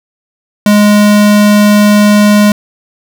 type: tone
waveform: square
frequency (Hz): 207.7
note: G#3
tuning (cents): 0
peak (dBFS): -4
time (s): 0.66-2.52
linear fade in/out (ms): 2
effects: none